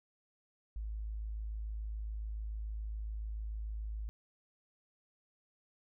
sine tone, 53.5 Hz, A1, 48 cents flat, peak -37 dBFS, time 0.76-4.09 s, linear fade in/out 0 ms, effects none

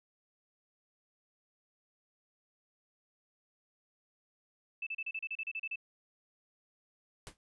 sine tone bursts, 2634 Hz, E7, 2 cents flat, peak -35 dBFS, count 12, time 4.82-5.758 s, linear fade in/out 5 ms, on 47 ms, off 34 ms
pink noise with exponential decay, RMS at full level -42 dBFS, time 7.27-7.37 s, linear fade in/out 0 ms, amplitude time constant 21 ms
effects resampled to 24000 Hz

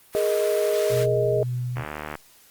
pink high-pass noise, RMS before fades -35 dBFS, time 0.12-1.07 s, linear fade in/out 50 ms, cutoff 990 Hz, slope 48 dB/octave
sine chord, Ab suspended second, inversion none, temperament just, 415.3 / 467.2 / 623 Hz, Ab4 / Bb4 / Eb5, 0 / +4 / +2 cents, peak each -23 / -27 / -23 dBFS, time 0.15-1.43 s, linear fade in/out 0 ms
sine tone with tremolo, 123.7 Hz, B2, 3 cents sharp, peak -24 dBFS, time 0.89-1.85 s, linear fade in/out 50 ms, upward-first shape sine, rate 1.9 Hz, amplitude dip 25%
click train, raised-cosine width 0.5 ms, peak -16 dBFS, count 30, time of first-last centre 1.77-2.154 s, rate 75.6 Hz
effects white hiss -54 dBFS RMS until 2.5 s + Opus 32 kbps

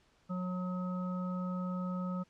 harmonic tone, 182 Hz, F#3, 28 cents flat, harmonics 1 / 3 / 5 / 7, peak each -34 / -45 / -53 / -44 dBFS, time 0.29-2.24 s, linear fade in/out 20 ms, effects pink hiss -69 dBFS RMS until 2.29 s + low-pass 6000 Hz 12 dB/octave

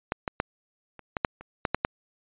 clicks, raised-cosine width 0.5 ms, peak -11 / -13 / -9 / -28 / -12 / -6 / -28 / -9 / -8 / -7 dBFS, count 10, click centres 0.121 / 0.278 / 0.401 / 0.993 / 1.168 / 1.248 / 1.41 / 1.652 / 1.746 / 1.849 s, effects resampled to 8000 Hz

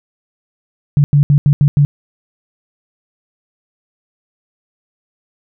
sine tone bursts at uneven times, 144.2 Hz, D3, 31 cents flat, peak -6 dBFS, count 6, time 0.97-1.04 / 1.13-1.23 / 1.3-1.38 / 1.46-1.53 / 1.61-1.68 / 1.77-1.85 s, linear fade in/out 0 ms, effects none

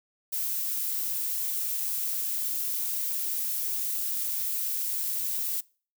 violet noise, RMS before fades -30 dBFS, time 0.32-5.61 s, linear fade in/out 10 ms, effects noise-tail reverb RT60 0.4 s tail -24 dB re dry

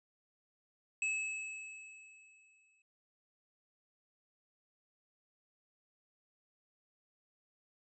square tone with exponential decay, 2594 Hz, E7, 28 cents flat, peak -32 dBFS, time 1.02-2.82 s, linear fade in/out 2 ms, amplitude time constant 390 ms, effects noise-tail reverb RT60 0.5 s tail -26 dB re dry + resampled to 22050 Hz

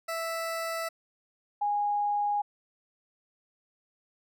20% pulse / sine tone pair in turn, 659.3 / 823.5 Hz, E5 / G#5, 0 / -15 cents, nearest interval major third, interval 385 cents, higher second, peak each -26 / -25 dBFS, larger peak second, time 0.08-0.89 / 1.61-2.42 s, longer neither, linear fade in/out 10 ms, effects none

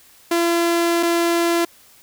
sawtooth tone pair in turn, 340 / 340 Hz, F4 / F4, -46 / -46 cents, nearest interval unison, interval 0 cents, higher neither, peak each -12 dBFS, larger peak neither, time 0.31-1.03 / 1.03-1.65 s, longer first, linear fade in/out 5 ms, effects white hiss -50 dBFS RMS until 2.02 s

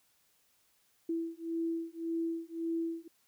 sine beating tone pair, 330.1 / 331.9 Hz, E4 / E4, +2 / +12 cents, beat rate 1.8 Hz, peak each -36 / -36 dBFS, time 1.09-3.08 s, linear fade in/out 5 ms, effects white hiss -71 dBFS RMS until 3.27 s

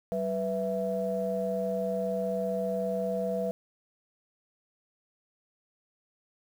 sine tone cluster, 192.4 / 494.2 / 661 Hz, G3 / B4 / E5, -32 / +1 / +5 cents, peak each -33 / -31 / -31 dBFS, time 0.12-3.51 s, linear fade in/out 0 ms, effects tanh soft clip ceiling -18 dBFS + 9-bit

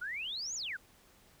sine exponential two-way sweep, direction up then down, 1395 to 7100 to 1395 Hz, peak -36 dBFS, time 0.01-0.77 s, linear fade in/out 10 ms, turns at 0.55 s, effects pink hiss -63 dBFS RMS until 1.4 s

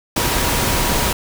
sine tone in noise, 959 Hz, A#5, 49 cents sharp, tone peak -28 dBFS, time 0.16-1.13 s, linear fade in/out 5 ms, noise pink, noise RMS -18 dBFS, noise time 0.16-1.13 s, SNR -13 dB, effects none

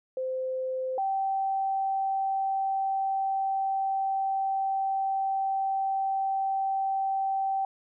sine tone pair in turn, 518 / 776.1 Hz, C5 / G5, -17 / -18 cents, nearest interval perfect fifth, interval 699 cents, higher second, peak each -28 / -25 dBFS, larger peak second, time 0.17-0.98 / 0.98-7.65 s, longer second, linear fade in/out 2 ms, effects none

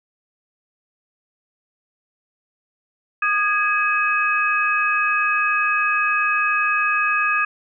sine tone cluster, 1227 / 1655 / 2548 Hz, D#6 / G#6 / D#7, -25 / -6 / +41 cents, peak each -21 dBFS, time 3.22-7.45 s, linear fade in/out 5 ms, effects none

